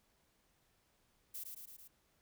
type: noise with echo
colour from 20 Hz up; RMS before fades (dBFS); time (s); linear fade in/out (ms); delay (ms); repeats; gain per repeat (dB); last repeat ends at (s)
violet; -45; 1.34-1.44; 10; 110; 4; -3; 1.88
effects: pink hiss -75 dBFS RMS until 2.21 s